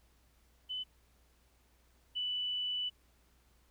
sine tone pair in turn, 3013 / 2977 Hz, F#7 / F#7, +31 / +10 cents, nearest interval unison, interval 21 cents, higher first, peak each -36 / -33 dBFS, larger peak second, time 0.69-0.84 / 2.15-2.9 s, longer second, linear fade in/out 20 ms, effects added 60 Hz sine -67 dBFS peak until 3.7 s + pink hiss -71 dBFS RMS until 3.7 s

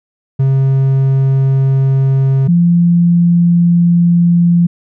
triangle / sine tone pair in turn, 134.7 / 172.33 Hz, C#3 / F3, -49 / -23 cents, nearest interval major third, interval 426 cents, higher second, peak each -6 dBFS, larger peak neither, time 0.39-2.48 / 2.48-4.67 s, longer second, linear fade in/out 10 ms, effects none

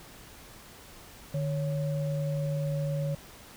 sine tone pair together, 150.1 / 556 Hz, D3 / C#5, +38 / +5 cents, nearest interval octave + major seventh, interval 2267 cents, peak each -28 / -35 dBFS, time 1.34-3.15 s, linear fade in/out 5 ms, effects pink hiss -50 dBFS RMS until 3.56 s

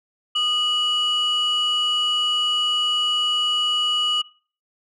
sine tone pair together, 1232 / 2930 Hz, D#6 / F#7, -17 / -18 cents, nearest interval octave + minor third, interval 1499 cents, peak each -25 / -17 dBFS, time 0.35-4.22 s, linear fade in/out 10 ms, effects noise-tail reverb RT60 0.4 s tail -21 dB re dry + tanh soft clip ceiling -16 dBFS

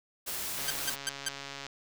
white noise, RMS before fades -36 dBFS, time 0.26-0.96 s, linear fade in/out 20 ms
click train, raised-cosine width 0.2 ms, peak -23 dBFS, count 152, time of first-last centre 0.58-1.666 s, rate 139 Hz
10% pulse tone bursts, 1568 Hz, G6, in tune, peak -20 dBFS, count 4, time 0.68-1.286 s, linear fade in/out 2 ms, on 24 ms, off 170 ms
effects none

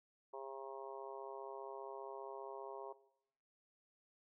harmonic tone, 135 Hz, C#3, 45 cents flat, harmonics 3 / 4 / 5 / 6 / 7 / 8, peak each -50 / -52 / -53 / -56 / -51 / -56 dBFS, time 0.33-2.93 s, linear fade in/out 10 ms, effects noise-tail reverb RT60 0.8 s tail -19 dB re dry

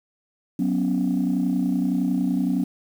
sine chord, F# suspended fourth, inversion none, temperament just, 185 / 246.7 / 277.5 Hz, F#3 / B3 / C#4, 0 / -2 / +2 cents, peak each -23 dBFS, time 0.59-2.64 s, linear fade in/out 5 ms, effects tanh soft clip ceiling -14 dBFS + 8-bit

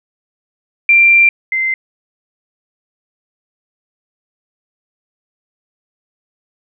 sine tone pair in turn, 2367 / 2077 Hz, D7 / C7, +13 / -13 cents, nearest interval major second, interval 226 cents, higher first, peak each -5 / -13 dBFS, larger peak first, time 0.89-1.29 / 1.52-1.74 s, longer first, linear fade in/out 2 ms, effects none

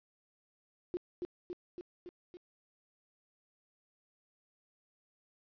sine tone with echo, 354.2 Hz, F4, 24 cents sharp, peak -32 dBFS, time 0.94-0.97 s, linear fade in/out 0 ms, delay 280 ms, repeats 5, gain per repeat -3 dB, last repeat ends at 2.37 s, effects resampled to 11025 Hz + 11-bit

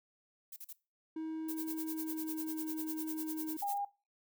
violet noise bursts, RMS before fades -47 dBFS, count 3, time 0.52-0.729 s, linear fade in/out 5 ms, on 43 ms, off 40 ms
triangle tone with pitch glide, 318.2 to 314.7 Hz, D#4 to D#4, +39 to +20 cents, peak -35 dBFS, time 1.16-3.57 s, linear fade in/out 5 ms, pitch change -19 cents, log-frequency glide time 1.72-2.66 s
violet noise with tremolo, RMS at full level -41 dBFS, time 1.48-3.78 s, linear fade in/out 10 ms, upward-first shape sine, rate 10 Hz, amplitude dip 95%
sine tone, 808 Hz, G#5, 48 cents flat, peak -33 dBFS, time 3.62-3.85 s, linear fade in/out 5 ms
effects noise-tail reverb RT60 0.3 s tail -21 dB re dry

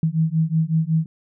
sine beating tone pair, 157.9 / 163.3 Hz, D#3 / E3, +26 / -16 cents, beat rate 5.4 Hz, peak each -20 dBFS, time 0.03-1.06 s, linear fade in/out 2 ms, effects none

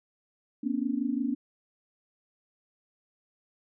sine tone cluster, 235 / 260.9 / 286.4 Hz, A#3 / C4 / D4, +14 / -5 / -43 cents, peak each -31 dBFS, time 0.63-1.35 s, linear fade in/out 10 ms, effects none

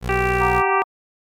20% pulse tone, 61.4 Hz, B1, 9 cents flat, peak -18 dBFS, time 0.01-0.63 s, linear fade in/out 50 ms
harmonic tone, 389.5 Hz, G4, 11 cents flat, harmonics 1 / 2 / 3 / 4 / 5 / 6 / 7, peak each -21 / -24 / -26 / -27 / -28 / -29 / -29 dBFS, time 0.09-0.82 s, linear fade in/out 0 ms
sine chord, Gb augmented, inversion none, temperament equal, 740 / 932.3 / 1174.7 Hz, Gb5 / Bb5 / D6, 0 / 0 / 0 cents, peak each -24 / -24 / -22 dBFS, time 0.4-0.84 s, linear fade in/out 20 ms
effects MP3 96 kbps

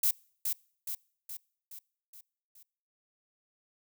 violet noise with echo, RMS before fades -26 dBFS, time 0.03-0.11 s, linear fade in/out 5 ms, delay 420 ms, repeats 6, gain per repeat -5 dB, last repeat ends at 2.63 s, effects noise-tail reverb RT60 0.6 s tail -26 dB re dry

